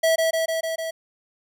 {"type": "tone with echo", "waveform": "square", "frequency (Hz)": 651, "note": "E5", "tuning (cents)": -22, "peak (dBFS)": -17, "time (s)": [0.03, 0.16], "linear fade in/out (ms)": 10, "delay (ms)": 150, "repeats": 5, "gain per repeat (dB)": -2, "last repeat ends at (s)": 0.91, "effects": []}